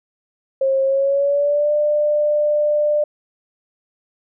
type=tone with pitch glide; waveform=sine; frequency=537 to 595.8 Hz; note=C5 to D5; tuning=+45 to +25 cents; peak=-14 dBFS; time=0.61-3.04 s; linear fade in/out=5 ms; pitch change=+180 cents; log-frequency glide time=0.83-1.72 s; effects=none